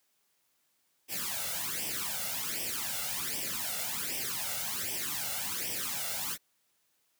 white noise with flanger, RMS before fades -35 dBFS, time 1.08-6.38 s, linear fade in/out 50 ms, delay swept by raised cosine 0.36 to 1.46 ms, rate 1.3 Hz, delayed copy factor +0.8, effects white hiss -74 dBFS RMS until 7.19 s + high-pass 100 Hz 12 dB/octave

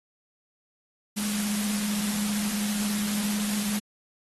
sine tone in noise, 207.7 Hz, G#3, in tune, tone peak -27 dBFS, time 1.16-3.8 s, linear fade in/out 20 ms, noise white, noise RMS -32 dBFS, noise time 1.16-3.8 s, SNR +2 dB, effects AAC 32 kbps

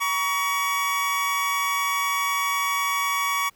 25% pulse tone pair together, 948 / 1128 Hz, A#5 / C#6, +29 / +30 cents, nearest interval minor third, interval 301 cents, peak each -27 / -19 dBFS, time 0-3.5 s, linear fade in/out 20 ms, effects pink hiss -61 dBFS RMS until 3.55 s

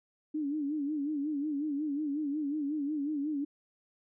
sine tone with vibrato, 293.7 Hz, D4, in tune, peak -30 dBFS, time 0.34-3.45 s, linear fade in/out 10 ms, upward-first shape sine, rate 5.5 Hz, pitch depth 100 cents each way, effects none

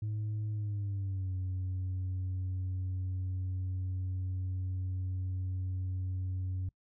sine tone with pitch glide, 106.5 to 92.71 Hz, G#2 to F#2, +44 to +4 cents, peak -30 dBFS, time 0.02-6.69 s, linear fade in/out 5 ms, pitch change -240 cents, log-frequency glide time 0.51-1.33 s, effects noise-tail reverb RT60 0.1 s tail -26 dB re dry + tanh soft clip ceiling -31 dBFS

